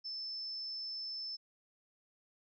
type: tone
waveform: sine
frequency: 5274 Hz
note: E8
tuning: in tune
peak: -39 dBFS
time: 0.04-1.37 s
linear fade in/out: 20 ms
effects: none